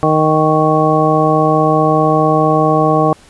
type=harmonic tone with a mistuned harmonic; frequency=155.4 Hz; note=D#3; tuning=2 cents flat; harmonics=1 / 2 / 3 / 4 / 5 / 7; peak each=-16 / -16 / -16 / -16 / -16 / -16 dBFS; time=0.03-3.13 s; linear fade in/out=0 ms; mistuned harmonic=7; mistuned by=+30 cents; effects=pink hiss -44 dBFS RMS until 3.29 s + resampled to 24000 Hz